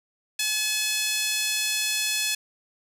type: tone with high-pass filter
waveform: 5% pulse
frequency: 856 Hz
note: A5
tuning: 48 cents flat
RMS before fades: -26 dBFS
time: 0.39-2.35 s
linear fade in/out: 5 ms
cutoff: 2400 Hz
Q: 1.6
effects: none